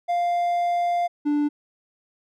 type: tone pair in turn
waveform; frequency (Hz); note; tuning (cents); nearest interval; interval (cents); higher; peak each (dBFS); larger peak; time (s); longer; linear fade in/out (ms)
triangle; 698.5 / 293.7; F5 / D4; 0 / 0; octave + minor third; 1500; first; -18 / -17; second; 0.08-1.08 / 1.25-1.49; first; 20
effects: none